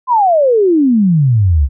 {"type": "exponential sweep", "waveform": "sine", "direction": "down", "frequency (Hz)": [1046.5, 64.2], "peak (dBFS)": -7, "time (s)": [0.07, 1.69], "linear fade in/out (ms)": 50, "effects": []}